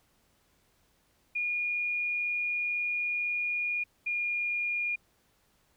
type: tone pair in turn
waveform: sine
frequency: 2434 / 2423 Hz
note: D#7 / D#7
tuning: -39 / -47 cents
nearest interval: unison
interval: 8 cents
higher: first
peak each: -28 / -28 dBFS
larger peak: neither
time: 1.35-3.84 / 4.06-4.96 s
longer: first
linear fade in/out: 10 ms
effects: pink hiss -69 dBFS RMS until 5.76 s